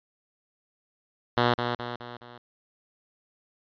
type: tone with echo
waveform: 5% pulse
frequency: 120.8 Hz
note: B2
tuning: 38 cents flat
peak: -9 dBFS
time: 1.37-1.54 s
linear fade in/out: 5 ms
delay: 210 ms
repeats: 4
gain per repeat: -6 dB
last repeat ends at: 2.38 s
effects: resampled to 11025 Hz